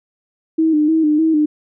sine tone with vibrato, 311.1 Hz, D#4, in tune, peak -11 dBFS, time 0.58-1.46 s, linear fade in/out 10 ms, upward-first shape square, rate 3.3 Hz, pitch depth 53 cents each way, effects none

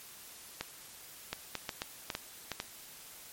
clicks, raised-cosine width 0.2 ms, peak -17 dBFS, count 9, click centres 0.61 / 1.33 / 1.553 / 1.692 / 1.819 / 2.102 / 2.151 / 2.517 / 2.601 s, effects white hiss -51 dBFS RMS until 3.32 s + MP3 64 kbps

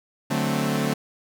sawtooth chord, D dominant seventh, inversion none, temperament equal, 146.83 / 185 / 220 / 261.6 Hz, D3 / F#3 / A3 / C4, 0 / 0 / 0 / 0 cents, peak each -23 / -26 / -22 / -24 dBFS, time 0.3-0.94 s, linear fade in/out 10 ms, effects none

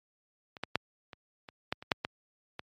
clicks, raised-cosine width 0.3 ms, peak -29 / -17 / -10 / -28 / -29 / -13 / -29 / -8 / -15 / -22 dBFS, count 10, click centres 0.568 / 0.636 / 0.756 / 1.132 / 1.488 / 1.725 / 1.825 / 1.918 / 2.049 / 2.594 s, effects high-pass 80 Hz 12 dB/octave + MP3 64 kbps

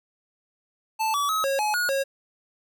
square tone with pitch steps, 879 / 1145 / 1279 / 546 / 847 / 1448 / 545 Hz, A5 / D6 / D#6 / C#5 / G#5 / F#6 / C#5, -2 / -44 / +47 / -26 / +34 / -38 / -29 cents, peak -23 dBFS, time 0.99-2.04 s, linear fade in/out 20 ms, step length 150 ms, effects none

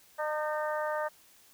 harmonic tone with a mistuned harmonic, 304.1 Hz, D#4, 40 cents flat, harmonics 2 / 3 / 4 / 5 / 6, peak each -32 / -36 / -38 / -40 / -42 dBFS, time 0.18-1.09 s, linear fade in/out 20 ms, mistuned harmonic 5, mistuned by +25 cents, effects white hiss -60 dBFS RMS until 1.53 s

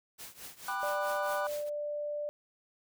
white noise with tremolo, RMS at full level -44 dBFS, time 0.18-1.7 s, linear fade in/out 20 ms, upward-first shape triangle, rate 4.6 Hz, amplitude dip 90%
triangle chord, G major seventh, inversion none, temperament equal with one note detuned, 784 / 987.8 / 1197.3 / 1480 Hz, G5 / B5 / D6 / F#6, 0 / 0 / +33 / 0 cents, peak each -36 dBFS, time 0.68-1.47 s, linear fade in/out 2 ms
sine tone, 590 Hz, D5, 8 cents sharp, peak -33 dBFS, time 0.83-2.29 s, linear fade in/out 0 ms
effects none

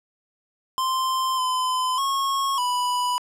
square tone with pitch steps, 1043 / 1020 / 1093 / 987 Hz, C6 / C6 / C#6 / B5, -6 / -44 / -25 / -1 cents, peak -22 dBFS, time 0.78-3.18 s, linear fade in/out 0 ms, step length 600 ms, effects low-pass 12000 Hz 12 dB/octave

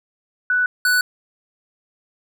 sine / square tone pair in turn, 1485 / 1485 Hz, F#6 / F#6, +6 / +6 cents, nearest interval unison, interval 0 cents, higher neither, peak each -15 dBFS, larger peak neither, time 0.5-0.66 / 0.85-1.01 s, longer neither, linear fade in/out 2 ms, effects none

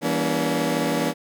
20% pulse chord, E diminished seventh, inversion none, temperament just, 164.81 / 197.78 / 237.3 / 284.8 Hz, E3 / G3 / Bb3 / Db4, 0 / +16 / +31 / +47 cents, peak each -22 / -26 / -21 / -20 dBFS, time 0.01-1.14 s, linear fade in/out 50 ms, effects none

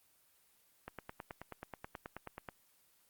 click train, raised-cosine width 0.5 ms, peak -28 dBFS, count 16, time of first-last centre 0.88-2.488 s, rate 9.33 Hz, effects white hiss -70 dBFS RMS until 3.09 s + Opus 24 kbps

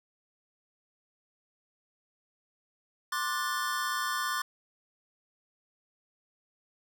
square chord, D dominant seventh, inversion third, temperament just, 1057.2 / 1174.7 / 1468.3 / 1762 Hz, C6 / D6 / F#6 / A6, +18 / 0 / -14 / +2 cents, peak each -36 / -35 / -37 / -37 dBFS, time 3.12-4.42 s, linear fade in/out 5 ms, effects none

